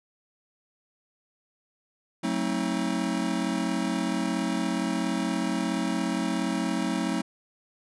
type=chord; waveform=square; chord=F# diminished seventh; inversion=none; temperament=just; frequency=185 / 222 / 266.4 / 319.7 Hz; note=F#3 / A3 / C4 / Eb4; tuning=0 / +16 / +31 / +47 cents; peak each=-32 dBFS; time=2.23-7.22 s; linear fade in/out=10 ms; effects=resampled to 24000 Hz